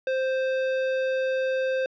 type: tone with hard clipping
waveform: sine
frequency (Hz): 523.3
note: C5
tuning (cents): 0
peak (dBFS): -25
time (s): 0.07-1.86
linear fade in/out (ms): 2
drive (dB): 14
effects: low-pass 4000 Hz 12 dB/octave